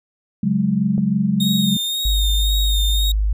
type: chord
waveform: sine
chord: C# suspended fourth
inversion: none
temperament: just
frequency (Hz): 138.59 / 184.79 / 207.9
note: C#3 / F#3 / G#3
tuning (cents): 0 / -2 / +2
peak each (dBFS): -24 / -19 / -18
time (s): 0.43-1.77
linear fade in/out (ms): 5
type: click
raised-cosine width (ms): 2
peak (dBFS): -18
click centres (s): 0.98
type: tone with vibrato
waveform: 40% pulse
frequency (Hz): 3698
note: A#7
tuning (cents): -15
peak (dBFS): -19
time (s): 1.4-3.12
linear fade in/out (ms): 5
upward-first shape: sine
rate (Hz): 1.9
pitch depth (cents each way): 35
type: tone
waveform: sine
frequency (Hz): 51.6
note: G#1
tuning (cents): -10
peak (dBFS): -15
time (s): 2.05-3.33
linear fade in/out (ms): 5
effects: none